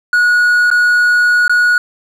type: tone with dropouts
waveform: triangle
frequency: 1456 Hz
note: F#6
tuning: 28 cents flat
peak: -6 dBFS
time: 0.13-1.78 s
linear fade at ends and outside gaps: 2 ms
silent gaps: 0.703-0.713 / 1.48-1.495 s
effects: none